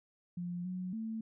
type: tone with pitch steps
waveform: sine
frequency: 175.8 / 183.2 / 222.4 Hz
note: F3 / F#3 / A3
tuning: +12 / -17 / +19 cents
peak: -36 dBFS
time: 0.37-1.21 s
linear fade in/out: 5 ms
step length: 280 ms
effects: none